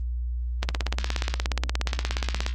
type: click train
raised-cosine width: 0.2 ms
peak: -8 dBFS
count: 32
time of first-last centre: 0.63-2.464 s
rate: 16.9 Hz
effects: added 60 Hz sine -26 dBFS peak until 2.54 s + Opus 24 kbps